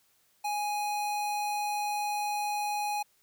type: tone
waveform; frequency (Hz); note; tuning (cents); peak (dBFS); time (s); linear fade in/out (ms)
square; 830.6; G#5; 0; -30; 0.44-3.03; 10
effects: white hiss -68 dBFS RMS until 3.22 s